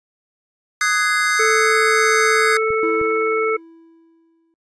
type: chord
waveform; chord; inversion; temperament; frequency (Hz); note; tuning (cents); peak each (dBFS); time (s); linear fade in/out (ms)
square; Ab dominant seventh; second; just; 1245.9 / 1495.1 / 1661.2 / 2077; Eb6 / Gb6 / Ab6 / C7; +2 / +18 / 0 / -13; -22; 0.81-2.57; 2
type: harmonic tone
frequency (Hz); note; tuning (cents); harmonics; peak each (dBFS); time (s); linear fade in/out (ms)
440.7; A4; +3; 1 / 3 / 5; -17 / -22 / -24; 1.39-3.57; 10
type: clicks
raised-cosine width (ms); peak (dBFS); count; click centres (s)
5; -23; 2; 2.705 / 3.014
type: tone with exponential decay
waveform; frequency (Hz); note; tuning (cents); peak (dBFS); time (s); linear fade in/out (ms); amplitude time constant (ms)
triangle; 329.6; E4; 0; -19; 2.83-4.54; 1; 370
effects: noise-tail reverb RT60 0.1 s tail -24 dB re dry + resampled to 22050 Hz